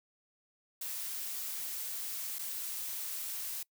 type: noise with dropouts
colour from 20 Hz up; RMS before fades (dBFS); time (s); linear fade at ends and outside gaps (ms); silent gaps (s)
blue; -39; 0.81-3.63; 5; 2.386-2.391
effects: noise-tail reverb RT60 0.1 s tail -24 dB re dry